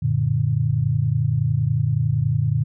sine chord, Gb augmented, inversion none, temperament equal with one note detuned, 92.5 / 116.07 / 146.83 Hz, Gb2 / Bb2 / D3, 0 / -7 / 0 cents, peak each -26 / -20 / -21 dBFS, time 0.02-2.64 s, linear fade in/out 10 ms, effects none

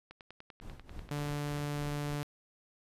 click train, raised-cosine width 0.3 ms, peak -33 dBFS, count 16, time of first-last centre 0.11-1.581 s, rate 10.2 Hz
brown noise with tremolo, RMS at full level -44 dBFS, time 0.61-2.16 s, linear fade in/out 10 ms, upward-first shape triangle, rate 3.4 Hz, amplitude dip 85%
sawtooth tone, 146 Hz, D3, 10 cents flat, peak -30 dBFS, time 1.11-2.23 s, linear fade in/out 0 ms
effects resampled to 32000 Hz

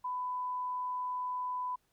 sine tone, 999 Hz, B5, 20 cents sharp, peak -33 dBFS, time 0.04-1.76 s, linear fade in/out 10 ms, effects pink hiss -75 dBFS RMS until 1.92 s

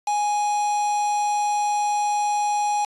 triangle tone with quantisation, 830.6 Hz, G#5, in tune, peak -18 dBFS, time 0.07-2.85 s, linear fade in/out 5 ms, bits 5, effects resampled to 24000 Hz

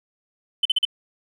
sine tone bursts, 3051 Hz, G7, 48 cents flat, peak -14 dBFS, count 4, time 0.63-0.852 s, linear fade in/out 5 ms, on 24 ms, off 42 ms, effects tanh soft clip ceiling -13 dBFS + 9-bit

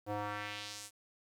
square tone with band-pass filter sweep, 103.83 Hz, G#2, in tune, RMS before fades -41 dBFS, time 0.06-0.91 s, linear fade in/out 50 ms, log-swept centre 550 to 9800 Hz, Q 1.4, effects 10-bit

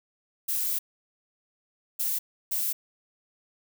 violet noise bursts at uneven times, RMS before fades -28 dBFS, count 3, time 0.48-0.79 / 1.99-2.19 / 2.51-2.73 s, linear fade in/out 10 ms, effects none

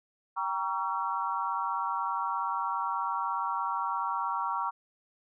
sine chord, G diminished seventh, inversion none, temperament just, 784 / 940.8 / 1128.9 / 1354.7 Hz, G5 / Bb5 / Db6 / Fb6, 0 / +16 / +31 / +47 cents, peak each -38 / -32 / -33 / -36 dBFS, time 0.36-4.71 s, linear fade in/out 20 ms, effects none

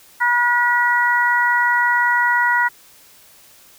harmonic tone, 482.7 Hz, B4, 40 cents flat, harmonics 2 / 3 / 4, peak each -18 / -18 / -18 dBFS, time 0.2-2.69 s, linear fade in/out 20 ms, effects white hiss -48 dBFS RMS until 3.78 s

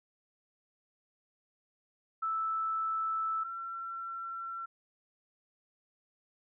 sine tone pair in turn, 1316 / 1353 Hz, E6 / E6, -3 / +45 cents, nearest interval unison, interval 48 cents, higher second, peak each -30 / -37 dBFS, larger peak first, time 2.22-3.44 / 3.44-4.66 s, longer neither, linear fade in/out 10 ms, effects none

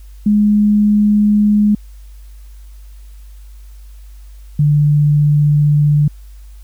sine tone pair in turn, 208.5 / 147.43 Hz, G#3 / D3, +7 / +7 cents, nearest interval tritone, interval 600 cents, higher first, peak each -8 dBFS, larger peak neither, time 0.26-1.75 / 4.59-6.08 s, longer neither, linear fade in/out 5 ms, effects added 50 Hz sine -33 dBFS peak until 6.63 s + white hiss -53 dBFS RMS until 6.63 s

